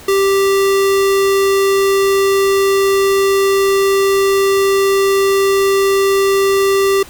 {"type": "tone", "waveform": "square", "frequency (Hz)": 392, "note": "G4", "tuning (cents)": 0, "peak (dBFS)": -11, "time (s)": [0.08, 7.03], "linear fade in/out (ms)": 5, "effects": ["pink hiss -37 dBFS RMS until 7.09 s"]}